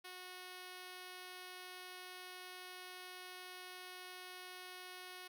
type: tone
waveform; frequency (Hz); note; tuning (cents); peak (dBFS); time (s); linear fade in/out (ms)
5% pulse; 365.7; F#4; -20; -38; 0.04-5.28; 10
effects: none